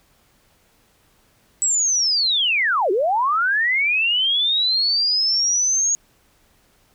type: linear two-way sweep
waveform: sine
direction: down then up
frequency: 7890 to 349.2 to 6670 Hz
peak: -16 dBFS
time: 1.62-5.95 s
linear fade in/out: 0 ms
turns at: 2.91 s
effects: pink hiss -59 dBFS RMS until 6.94 s